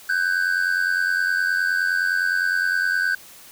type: tone pair together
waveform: triangle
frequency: 1509.3 / 1599 Hz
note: F#6 / G6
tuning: +34 / +34 cents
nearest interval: minor second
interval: 100 cents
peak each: -19 / -21 dBFS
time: 0.09-3.15 s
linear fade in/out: 5 ms
effects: white hiss -45 dBFS RMS until 3.51 s